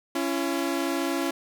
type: tone pair together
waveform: sawtooth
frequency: 277.2 / 338.3 Hz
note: C#4 / E4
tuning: 0 / +45 cents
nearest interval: minor third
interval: 345 cents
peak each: -24 dBFS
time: 0.15-1.31 s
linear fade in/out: 5 ms
effects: none